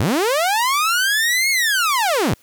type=linear two-way sweep; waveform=sawtooth; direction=up then down; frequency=77.78 to 2200 to 77.78 Hz; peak=-12 dBFS; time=0-2.34 s; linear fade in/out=0 ms; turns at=1.5 s; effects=white hiss -54 dBFS RMS until 2.42 s